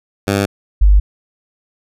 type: tone pair in turn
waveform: 10% pulse / sine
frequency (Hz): 99.9 / 49.95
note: G2 / G1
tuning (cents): +33 / +33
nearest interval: octave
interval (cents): 1200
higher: first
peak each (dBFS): -5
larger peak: neither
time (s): 0.27-0.46 / 0.81-1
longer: neither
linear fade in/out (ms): 10
effects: resampled to 32000 Hz